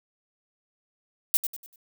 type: noise with echo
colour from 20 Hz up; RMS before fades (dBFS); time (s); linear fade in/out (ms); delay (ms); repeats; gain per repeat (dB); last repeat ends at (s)
violet; -20; 1.34-1.37; 0; 97; 4; -9; 1.758
effects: none